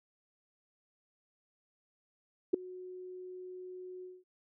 sine tone with ADSR envelope, 366.5 Hz, F#4, 16 cents flat, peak -19 dBFS, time 2.53-4.24 s, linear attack 12 ms, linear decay 4 ms, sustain -24 dB, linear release 210 ms, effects none

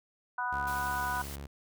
harmonic tone, 246.9 Hz, B3, in tune, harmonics 3 / 4 / 5 / 6, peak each -39 / -33 / -41 / -35 dBFS, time 0.38-1.22 s, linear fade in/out 5 ms
sawtooth tone, 70.1 Hz, C#2, 20 cents sharp, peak -36 dBFS, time 0.52-1.47 s, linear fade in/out 10 ms
white noise, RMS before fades -45 dBFS, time 0.67-1.36 s, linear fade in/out 5 ms
effects none

